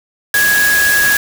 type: tone in noise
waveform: sine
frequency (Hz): 1661.2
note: G#6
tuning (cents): 0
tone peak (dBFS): -10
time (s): 0.34-1.17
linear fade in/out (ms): 2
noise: white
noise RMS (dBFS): -17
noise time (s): 0.34-1.17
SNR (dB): +4
effects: none